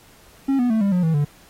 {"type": "tone with pitch steps", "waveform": "triangle", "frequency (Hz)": [272.2, 245.3, 221.1, 199.26, 179.59, 161.85, 145.87], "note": ["C#4", "B3", "A3", "G3", "F3", "E3", "D3"], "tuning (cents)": [-31, -12, 9, 29, 49, -31, -11], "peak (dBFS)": -14, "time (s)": [0.48, 1.25], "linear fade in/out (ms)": 10, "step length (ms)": 110, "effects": ["pink hiss -51 dBFS RMS until 1.49 s", "AAC 48 kbps"]}